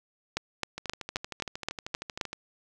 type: two click trains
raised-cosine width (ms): 0.2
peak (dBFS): -11 / -19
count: 8 / 21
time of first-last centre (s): 0.37-2.212 / 0.78-2.33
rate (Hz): 3.8 / 12.9
effects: none